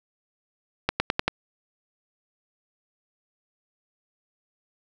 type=accelerating click train; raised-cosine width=0.3 ms; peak=-5 dBFS; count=5; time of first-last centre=0.89-1.28 s; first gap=110 ms; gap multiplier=0.92; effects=none